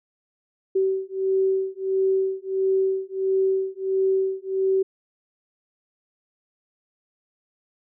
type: beating tone pair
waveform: sine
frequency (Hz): 382.1 / 383.6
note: G4 / G4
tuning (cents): -44 / -37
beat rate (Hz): 1.5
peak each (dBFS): -23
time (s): 0.75-4.83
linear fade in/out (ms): 10
effects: none